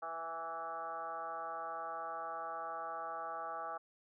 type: tone with frequency modulation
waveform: sine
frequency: 987.8 Hz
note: B5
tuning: in tune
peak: -39 dBFS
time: 0.02-3.78 s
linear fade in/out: 10 ms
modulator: 165 Hz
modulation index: 2.4
effects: none